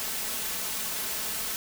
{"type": "noise with comb filter", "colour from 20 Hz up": "white", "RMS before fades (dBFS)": -32, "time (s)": [0, 1.56], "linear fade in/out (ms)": 0, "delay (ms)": 4.6, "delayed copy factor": 0.5, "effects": []}